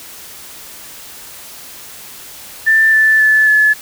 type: tone with pitch steps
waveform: sine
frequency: 1776 / 1756.6 / 1737.4 / 1718.5 Hz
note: A6 / A6 / A6 / A6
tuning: +16 / -3 / -22 / -41 cents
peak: -7 dBFS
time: 2.66-3.74 s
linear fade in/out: 20 ms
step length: 270 ms
effects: white hiss -34 dBFS RMS until 3.81 s